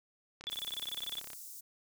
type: click train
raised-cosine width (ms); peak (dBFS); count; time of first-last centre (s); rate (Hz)
0.2; -29; 32; 0.41-1.333; 33.6
type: tone bursts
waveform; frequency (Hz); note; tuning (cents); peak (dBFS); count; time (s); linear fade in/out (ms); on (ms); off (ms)
sine; 3451; A7; -34; -35; 15; 0.47-1.193; 0; 23; 27
type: high-pass noise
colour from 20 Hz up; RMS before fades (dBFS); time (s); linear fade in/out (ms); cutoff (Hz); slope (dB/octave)
white; -48; 0.5-1.61; 10; 5800; 24
effects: none